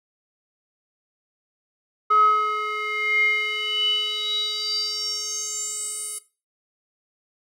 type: tone with band-pass filter sweep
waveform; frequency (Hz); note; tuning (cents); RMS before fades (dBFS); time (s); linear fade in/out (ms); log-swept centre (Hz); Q
square; 424.8; G#4; +39; -24; 2.1-6.19; 10; 1200 to 9700; 9.3
effects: noise-tail reverb RT60 0.3 s tail -17 dB re dry